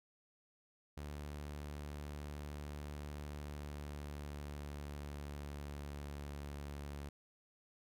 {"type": "tone with pitch glide", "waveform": "sawtooth", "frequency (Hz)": [73.42, 71.83], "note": ["D2", "D2"], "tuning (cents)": [0, -38], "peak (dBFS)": -40, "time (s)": [0.97, 7.09], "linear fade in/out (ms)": 5, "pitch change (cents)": -38, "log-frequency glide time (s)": [3.2, 6.49], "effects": []}